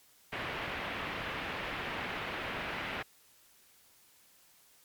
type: low-pass noise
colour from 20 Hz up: white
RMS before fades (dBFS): -38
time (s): 0.32-3.03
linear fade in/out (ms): 10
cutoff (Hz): 2700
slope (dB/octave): 24
effects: white hiss -63 dBFS RMS until 4.84 s + MP3 96 kbps